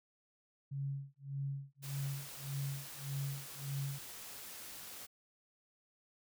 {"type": "tone with tremolo", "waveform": "sine", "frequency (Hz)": 138.59, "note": "C#3", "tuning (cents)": 0, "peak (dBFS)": -35, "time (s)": [0.71, 3.99], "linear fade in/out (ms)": 10, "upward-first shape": "sine", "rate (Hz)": 1.7, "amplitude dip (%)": 100}
{"type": "noise", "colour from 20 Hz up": "white", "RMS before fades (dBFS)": -49, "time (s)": [1.82, 5.07], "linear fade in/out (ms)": 20}
{"effects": []}